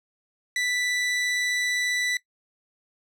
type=tone; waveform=sawtooth; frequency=1977 Hz; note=B6; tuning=1 cent sharp; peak=-20 dBFS; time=0.56-2.17 s; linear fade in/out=2 ms; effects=noise-tail reverb RT60 0.1 s tail -19 dB re dry + low-pass 9000 Hz 12 dB/octave